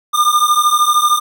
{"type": "beating tone pair", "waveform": "square", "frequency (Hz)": [1200, 1213], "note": ["D6", "D#6"], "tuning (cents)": [37, -44], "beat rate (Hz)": 13, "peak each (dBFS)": -14, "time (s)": [0.13, 1.2], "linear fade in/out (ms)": 20, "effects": []}